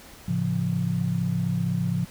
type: chord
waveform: sine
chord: A augmented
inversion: none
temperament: equal with one note detuned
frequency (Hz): 110 / 138.59 / 173.91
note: A2 / C#3 / E#3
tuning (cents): 0 / 0 / -7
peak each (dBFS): -29 / -28 / -25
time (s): 0.28-2.05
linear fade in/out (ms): 5
effects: pink hiss -47 dBFS RMS until 2.1 s